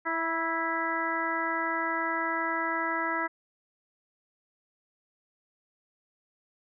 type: harmonic tone with a mistuned harmonic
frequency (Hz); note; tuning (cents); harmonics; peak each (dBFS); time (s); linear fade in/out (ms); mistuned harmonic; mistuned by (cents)
329.6; E4; 0; 1 / 2 / 3 / 4 / 5 / 6; -36 / -37 / -33 / -33 / -34 / -34; 0.05-3.28; 20; 3; -23
effects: none